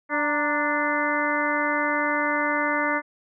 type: harmonic tone with a mistuned harmonic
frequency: 293.7 Hz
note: D4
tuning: in tune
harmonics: 1 / 2 / 3 / 4 / 5 / 6 / 7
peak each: -29 / -29 / -29 / -29 / -29 / -29 / -29 dBFS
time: 0.09-3.02 s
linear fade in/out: 50 ms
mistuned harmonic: 3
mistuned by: +72 cents
effects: none